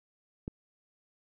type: click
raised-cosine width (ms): 3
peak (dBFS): -23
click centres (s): 0.479
effects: none